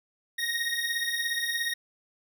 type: beating tone pair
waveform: 25% pulse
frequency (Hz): 1860 / 1877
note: A#6 / A#6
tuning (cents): -4 / +11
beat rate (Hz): 17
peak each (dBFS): -27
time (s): 0.38-1.74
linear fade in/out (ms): 10
effects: none